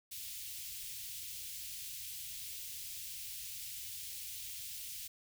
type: band-stop noise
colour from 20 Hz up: white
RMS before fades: -45 dBFS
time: 0.11-5.08 s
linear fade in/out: 10 ms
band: 120 to 2500 Hz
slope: 24 dB/octave
effects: none